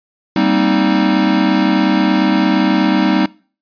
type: chord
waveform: square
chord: C minor seventh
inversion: second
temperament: equal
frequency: 196 / 233.1 / 261.6 / 311.1 Hz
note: G3 / Bb3 / C4 / Eb4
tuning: 0 / 0 / 0 / 0 cents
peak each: -17 / -20 / -18 / -16 dBFS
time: 0.36-3.26 s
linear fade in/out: 2 ms
effects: noise-tail reverb RT60 0.4 s tail -23 dB re dry + resampled to 11025 Hz